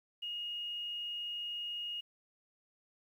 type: tone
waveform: sine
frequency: 2866 Hz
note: F7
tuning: 44 cents sharp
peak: -37 dBFS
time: 0.22-2.01 s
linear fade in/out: 10 ms
effects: 11-bit